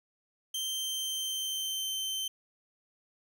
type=tone with pitch glide; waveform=sawtooth; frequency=3136 to 3100 Hz; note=G7 to G7; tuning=0 to -20 cents; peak=-29 dBFS; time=0.54-2.28 s; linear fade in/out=5 ms; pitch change=-20 cents; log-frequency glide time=0.69-2 s; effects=none